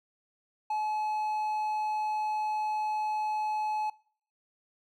triangle tone, 855 Hz, A5, 50 cents flat, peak -26 dBFS, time 0.7-3.9 s, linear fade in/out 5 ms, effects noise-tail reverb RT60 0.5 s tail -23 dB re dry

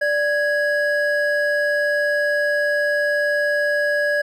triangle tone pair together, 587.3 / 1661.1 Hz, D5 / G#6, 0 / 0 cents, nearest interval octave + tritone, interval 1800 cents, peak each -18 dBFS, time 0.01-4.22 s, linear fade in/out 10 ms, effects none

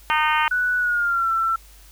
harmonic tone, 307 Hz, D#4, 23 cents flat, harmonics 3 / 4 / 5 / 6 / 7 / 8 / 9 / 10, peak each -21 / -23 / -25 / -27 / -28 / -29 / -30 / -31 dBFS, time 0.1-0.48 s, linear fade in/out 0 ms
sine tone with pitch glide, 1480 to 1341.6 Hz, F#6 to E6, 0 to +30 cents, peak -18 dBFS, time 0.51-1.56 s, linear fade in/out 5 ms, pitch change -170 cents, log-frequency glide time 0.78-1.3 s
effects added 50 Hz sine -46 dBFS peak until 1.91 s + white hiss -51 dBFS RMS until 1.91 s

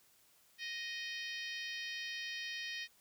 harmonic tone, 622.3 Hz, D#5, in tune, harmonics 3 / 4 / 5 / 6 / 7 / 8 / 9, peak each -44 / -46 / -48 / -50 / -51 / -52 / -53 dBFS, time 0.58-2.88 s, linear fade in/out 50 ms, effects white hiss -68 dBFS RMS until 3 s

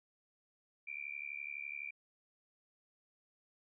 sine tone with amplitude modulation, 2362 Hz, D7, 9 cents sharp, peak -37 dBFS, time 0.87-1.91 s, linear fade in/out 10 ms, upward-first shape sine, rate 71.9 Hz, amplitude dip 100%, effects none

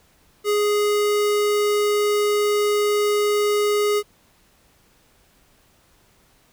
square tone, 415.3 Hz, G#4, in tune, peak -18 dBFS, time 0.44-4.03 s, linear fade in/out 50 ms, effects pink hiss -58 dBFS RMS until 6.52 s

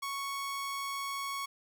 sawtooth tone, 1108.7 Hz, C#6, in tune, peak -31 dBFS, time 0.02-1.46 s, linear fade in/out 10 ms, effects none

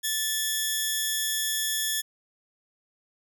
10% pulse tone pair together, 1760 / 3348 Hz, A6 / G#7, 0 / +13 cents, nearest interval major seventh, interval 1113 cents, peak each -21 / -20 dBFS, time 0.03-2.02 s, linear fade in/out 20 ms, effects none

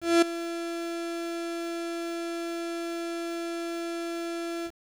35% pulse tone with ADSR envelope, 337.8 Hz, E4, 42 cents sharp, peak -14 dBFS, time 0.01-4.71 s, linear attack 210 ms, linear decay 7 ms, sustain -15 dB, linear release 56 ms, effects low-pass 9000 Hz 12 dB/octave + 8-bit

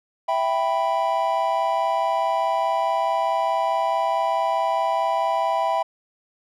triangle chord, E minor, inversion none, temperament equal, 659.3 / 784 / 987.8 Hz, E5 / G5 / B5, 0 / 0 / 0 cents, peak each -22 dBFS, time 0.28-5.83 s, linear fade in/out 10 ms, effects none

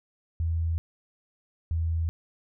sine tone pair in turn, 82.4 / 82.1 Hz, E2 / E2, 0 / -6 cents, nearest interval unison, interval 6 cents, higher first, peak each -24 dBFS, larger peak neither, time 0.4-0.78 / 1.71-2.09 s, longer neither, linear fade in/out 0 ms, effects none

